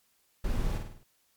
brown noise with echo, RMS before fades -30 dBFS, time 0.44-0.78 s, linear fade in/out 5 ms, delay 51 ms, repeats 5, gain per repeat -5 dB, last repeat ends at 1.035 s, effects white hiss -70 dBFS RMS until 1.36 s + MP3 96 kbps

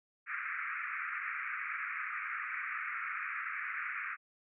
pink band-pass noise, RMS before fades -39 dBFS, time 0.26-4.17 s, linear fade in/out 50 ms, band 1200 to 2400 Hz, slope 96 dB/octave, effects none

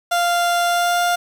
30% pulse tone with pitch glide, 696 to 702.1 Hz, F5 to F5, -6 to +9 cents, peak -13 dBFS, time 0.11-1.16 s, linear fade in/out 10 ms, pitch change +15 cents, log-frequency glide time 0.66-1.02 s, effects 7-bit

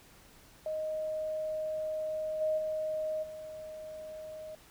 sine tone with level steps, 623 Hz, D#5, 2 cents sharp, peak -32 / -27 / -31 / -41 dBFS, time 0.66-4.55 s, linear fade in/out 2 ms, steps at 2.4 / 2.57 / 3.22 s, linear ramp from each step 20 ms, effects pink hiss -58 dBFS RMS until 4.7 s

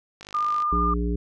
click train, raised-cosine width 0.2 ms, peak -23 dBFS, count 22, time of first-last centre 0.21-0.623 s, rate 50.9 Hz
sine tone with vibrato, 1205 Hz, D6, 44 cents sharp, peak -21 dBFS, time 0.34-0.94 s, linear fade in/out 5 ms, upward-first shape sine, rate 15 Hz, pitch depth 13 cents each way
harmonic tone, 58.8 Hz, A#1, 16 cents sharp, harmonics 1 / 3 / 5 / 7, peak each -24 / -29 / -31 / -32 dBFS, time 0.72-1.16 s, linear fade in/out 5 ms
effects none

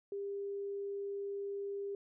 sine tone, 400 Hz, G4, 35 cents sharp, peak -37 dBFS, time 0.12-1.95 s, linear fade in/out 2 ms, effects none

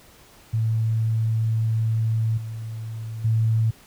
sine tone with level steps, 111.8 Hz, A2, 28 cents sharp, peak -19 / -29 / -17 dBFS, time 0.53-3.71 s, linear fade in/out 10 ms, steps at 2.37 / 3.24 s, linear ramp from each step 10 ms, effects pink hiss -51 dBFS RMS until 3.86 s

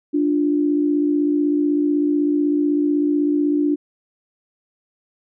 sine tone pair together, 293.7 / 349.7 Hz, D4 / F4, 0 / +2 cents, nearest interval minor third, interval 302 cents, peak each -16 / -23 dBFS, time 0.13-3.76 s, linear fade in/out 20 ms, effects none

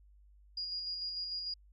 sine tone with tremolo, 4862 Hz, D#8, 41 cents flat, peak -35 dBFS, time 0.57-1.54 s, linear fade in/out 5 ms, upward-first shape square, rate 6.7 Hz, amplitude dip 30%, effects added 50 Hz sine -58 dBFS peak until 1.72 s

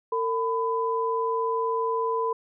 sine tone pair together, 454.1 / 1002.5 Hz, A#4 / B5, -45 / +26 cents, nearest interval octave + major second, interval 1371 cents, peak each -26 dBFS, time 0.12-2.33 s, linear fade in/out 5 ms, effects none

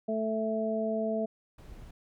harmonic tone, 220 Hz, A3, in tune, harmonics 1 / 2 / 3, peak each -32 / -34 / -31 dBFS, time 0.08-1.26 s, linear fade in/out 10 ms
brown noise, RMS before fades -47 dBFS, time 1.58-1.91 s, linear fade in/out 5 ms
effects none

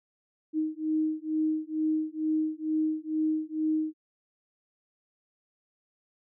sine beating tone pair, 311.1 / 313.3 Hz, D#4 / D#4, 0 / +12 cents, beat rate 2.2 Hz, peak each -29 dBFS, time 0.53-3.94 s, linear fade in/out 50 ms, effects none

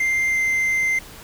triangle tone with pitch glide, 2094 to 2082 Hz, C7 to C7, +1 to -9 cents, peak -16 dBFS, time 0-0.99 s, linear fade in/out 5 ms, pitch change -10 cents, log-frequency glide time 0.3-0.38 s, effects pink hiss -41 dBFS RMS until 1.23 s

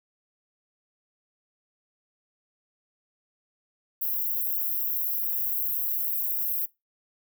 white high-pass noise, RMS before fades -28 dBFS, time 4.01-6.66 s, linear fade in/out 10 ms, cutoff 12000 Hz, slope 96 dB/octave, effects noise-tail reverb RT60 0.2 s tail -21 dB re dry

